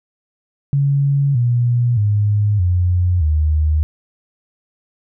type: tone with pitch steps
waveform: sine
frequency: 140.3 / 120.74 / 103.9 / 89.41 / 76.94 Hz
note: C#3 / B2 / G#2 / F2 / D#2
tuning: +21 / -39 / +1 / +41 / -19 cents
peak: -12 dBFS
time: 0.73-3.83 s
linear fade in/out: 0 ms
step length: 620 ms
effects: none